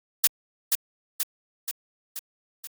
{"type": "noise with echo", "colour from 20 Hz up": "blue", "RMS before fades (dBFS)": -17, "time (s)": [0.24, 0.27], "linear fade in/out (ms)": 0, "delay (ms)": 480, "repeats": 5, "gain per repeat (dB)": -4, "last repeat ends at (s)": 2.67, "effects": ["Opus 48 kbps"]}